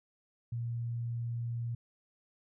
sine tone, 117.8 Hz, A#2, 19 cents sharp, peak -33 dBFS, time 0.52-1.75 s, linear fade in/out 5 ms, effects none

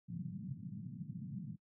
white band-pass noise, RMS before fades -45 dBFS, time 0.08-1.57 s, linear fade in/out 20 ms, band 110 to 210 Hz, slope 48 dB/octave, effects noise-tail reverb RT60 0.1 s tail -26 dB re dry

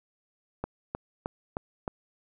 click train, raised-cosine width 1 ms, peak -17 dBFS, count 5, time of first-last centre 0.64-1.878 s, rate 3.23 Hz, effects none

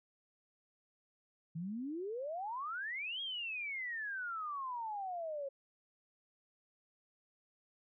sine exponential two-way sweep, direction up then down, 155.56 to 3308 to 539 Hz, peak -38 dBFS, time 1.55-5.49 s, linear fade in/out 10 ms, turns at 3.21 s, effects none

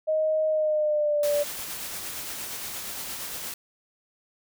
sine tone with pitch glide, 625 to 583.1 Hz, D#5 to D5, +8 to -13 cents, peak -21 dBFS, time 0.07-1.44 s, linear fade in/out 20 ms, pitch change -121 cents, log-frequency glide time 0.48-1.31 s
white noise with tremolo, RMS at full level -34 dBFS, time 1.23-3.54 s, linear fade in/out 2 ms, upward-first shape sine, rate 8.6 Hz, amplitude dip 25%
effects none

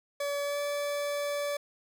40% pulse tone with pitch glide, 571 to 577.3 Hz, D5 to D5, -49 to -30 cents, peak -29 dBFS, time 0.2-1.57 s, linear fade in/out 5 ms, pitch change +19 cents, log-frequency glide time 0.43-0.59 s, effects none

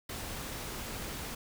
pink noise, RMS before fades -40 dBFS, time 0.09-1.35 s, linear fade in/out 5 ms, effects none

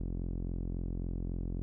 sawtooth tone with low-pass filter, 43.65 Hz, F1, in tune, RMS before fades -36 dBFS, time 0-1.62 s, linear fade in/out 0 ms, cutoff 300 Hz, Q 1.3, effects none

